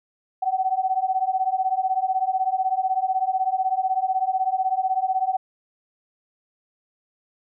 sine beating tone pair, 748 / 764 Hz, F#5 / G5, +19 / -45 cents, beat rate 16 Hz, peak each -23 dBFS, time 0.42-5.37 s, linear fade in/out 10 ms, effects none

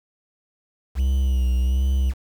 triangle tone with vibrato, 64.4 Hz, C2, 27 cents flat, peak -15 dBFS, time 0.95-2.14 s, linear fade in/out 50 ms, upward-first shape sine, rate 1.3 Hz, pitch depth 54 cents each way, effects 7-bit

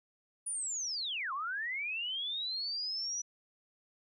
sine linear two-way sweep, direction down then up, 9800 to 1031 to 5920 Hz, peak -34 dBFS, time 0.46-3.22 s, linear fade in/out 10 ms, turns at 1.33 s, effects none

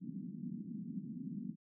white band-pass noise, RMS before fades -44 dBFS, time 0-1.56 s, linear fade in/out 50 ms, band 160 to 250 Hz, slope 48 dB/octave, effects none

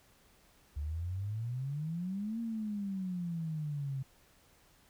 sine exponential two-way sweep, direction up then down, 70.5 to 233.1 to 132 Hz, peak -34 dBFS, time 0.76-4.03 s, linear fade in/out 10 ms, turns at 2.4 s, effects pink hiss -65 dBFS RMS until 4.89 s

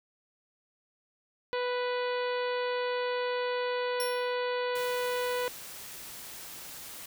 harmonic tone, 493.9 Hz, B4, in tune, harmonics 1 / 2 / 3 / 4 / 5 / 6 / 7 / 8 / 9, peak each -30 / -36 / -40 / -42 / -44 / -46 / -47 / -48 / -49 dBFS, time 1.53-5.48 s, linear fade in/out 0 ms
10% pulse tone with exponential decay, 5510 Hz, F8, 24 cents flat, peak -27 dBFS, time 4-4.35 s, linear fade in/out 1 ms, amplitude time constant 74 ms
white noise, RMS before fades -44 dBFS, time 4.75-7.06 s, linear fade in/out 5 ms
effects none

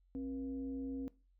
sine tone with frequency modulation, 267.8 Hz, C4, 40 cents sharp, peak -38 dBFS, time 0.15-1.08 s, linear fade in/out 0 ms, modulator 211 Hz, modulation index 0.48, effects noise-tail reverb RT60 0.3 s tail -20 dB re dry + added 45 Hz sine -67 dBFS peak until 1.39 s

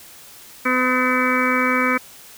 harmonic tone, 253.6 Hz, B3, 46 cents sharp, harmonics 1 / 2 / 4 / 5 / 6 / 7 / 8 / 9, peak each -22 / -25 / -27 / -22 / -26 / -28 / -28 / -22 dBFS, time 0.65-1.98 s, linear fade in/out 10 ms, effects white hiss -43 dBFS RMS until 2.37 s

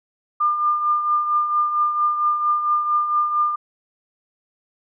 sine tone with tremolo, 1202 Hz, D6, 40 cents sharp, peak -14 dBFS, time 0.4-3.56 s, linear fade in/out 10 ms, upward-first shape triangle, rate 4.4 Hz, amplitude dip 60%, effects none

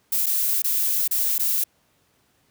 violet noise with dropouts, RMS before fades -22 dBFS, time 0.12-1.64 s, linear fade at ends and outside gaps 5 ms, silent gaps 0.261-0.265 / 0.621-0.642 / 1.078-1.11 / 1.382-1.394 s, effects pink hiss -64 dBFS RMS until 2.5 s + high-pass 80 Hz 12 dB/octave

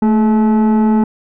sine tone with frequency modulation, 220 Hz, A3, in tune, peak -6 dBFS, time 0.02-1.04 s, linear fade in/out 5 ms, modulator 642 Hz, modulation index 0.5, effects tanh soft clip ceiling -8 dBFS

